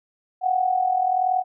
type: tone with amplitude modulation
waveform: sine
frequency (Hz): 740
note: F#5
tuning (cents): 0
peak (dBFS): -15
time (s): 0.41-1.44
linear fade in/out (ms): 50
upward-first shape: sine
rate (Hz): 41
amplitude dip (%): 70
effects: none